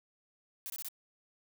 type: noise bursts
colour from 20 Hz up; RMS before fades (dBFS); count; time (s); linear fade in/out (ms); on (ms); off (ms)
blue; -41; 4; 0.66-0.885; 0; 39; 23
effects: none